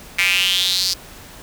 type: tone with high-pass filter sweep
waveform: square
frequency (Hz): 92.5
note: F#2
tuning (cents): 0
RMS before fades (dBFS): -18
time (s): 0.18-0.94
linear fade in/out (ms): 10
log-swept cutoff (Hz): 2200 to 4900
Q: 5.6
effects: pink hiss -40 dBFS RMS until 1.42 s